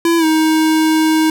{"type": "tone with pitch glide", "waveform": "square", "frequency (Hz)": [336.2, 315.5], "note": ["E4", "D#4"], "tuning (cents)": [34, 24], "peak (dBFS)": -11, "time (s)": [0.05, 1.3], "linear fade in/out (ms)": 2, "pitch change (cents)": -110, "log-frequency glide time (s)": [0.18, 0.25], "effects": []}